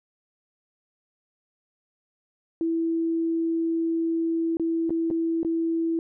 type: tone with dropouts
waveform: sine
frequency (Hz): 329.6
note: E4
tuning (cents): 0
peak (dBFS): -22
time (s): 2.61-5.99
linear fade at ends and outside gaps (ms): 1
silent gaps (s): 4.57-4.597 / 4.895-4.905 / 5.103-5.11 / 5.431-5.448
effects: none